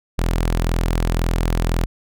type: tone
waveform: sawtooth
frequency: 41.94 Hz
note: E1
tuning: 31 cents sharp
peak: -13 dBFS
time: 0.18-1.86 s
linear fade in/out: 10 ms
effects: none